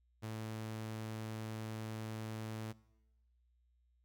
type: tone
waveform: sawtooth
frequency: 110 Hz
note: A2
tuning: in tune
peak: -37 dBFS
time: 0.22-2.73 s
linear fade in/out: 20 ms
effects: noise-tail reverb RT60 1.0 s tail -22 dB re dry + added 60 Hz sine -70 dBFS peak until 4.04 s